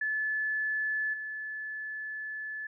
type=tone with level steps; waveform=sine; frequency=1730 Hz; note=A6; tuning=30 cents flat; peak=-28 / -35 dBFS; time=0.01-2.67 s; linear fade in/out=5 ms; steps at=1.13 s; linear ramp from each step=10 ms; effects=none